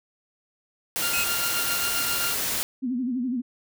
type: noise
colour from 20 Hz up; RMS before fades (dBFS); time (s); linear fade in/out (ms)
white; -27; 0.96-2.63; 0
type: tone with tremolo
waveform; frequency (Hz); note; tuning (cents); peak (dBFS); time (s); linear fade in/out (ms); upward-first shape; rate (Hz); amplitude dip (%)
20% pulse; 1396.9; F6; 0; -21; 1.02-2.34; 5; triangle; 7.5; 55
type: tone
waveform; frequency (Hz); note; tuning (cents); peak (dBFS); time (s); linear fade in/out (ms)
square; 2543; D#7; +37; -27; 1.13-1.24; 5
type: tone with vibrato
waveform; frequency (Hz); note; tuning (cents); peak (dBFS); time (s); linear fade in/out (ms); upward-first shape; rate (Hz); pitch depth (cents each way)
sine; 250; B3; +21; -24; 2.82-3.42; 20; sine; 12; 110
effects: none